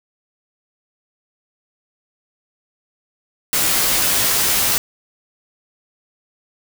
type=noise with comb filter; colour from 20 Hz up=white; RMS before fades=-17 dBFS; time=3.53-4.78 s; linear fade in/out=0 ms; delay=14 ms; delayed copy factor=-0.65; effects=none